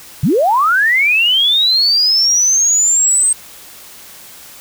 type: linear sweep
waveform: sine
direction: up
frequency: 110 to 8372 Hz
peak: -9 dBFS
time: 0.23-3.33 s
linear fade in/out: 5 ms
effects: white hiss -37 dBFS RMS until 4.6 s